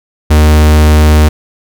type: tone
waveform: 45% pulse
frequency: 76.3 Hz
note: D#2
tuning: 33 cents flat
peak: -3 dBFS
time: 0.3-1.29 s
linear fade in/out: 10 ms
effects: none